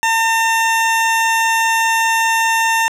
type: tone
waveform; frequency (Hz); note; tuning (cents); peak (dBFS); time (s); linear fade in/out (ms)
20% pulse; 905; A5; +48; -8; 0.03-2.88; 0
effects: low-pass 12000 Hz 12 dB/octave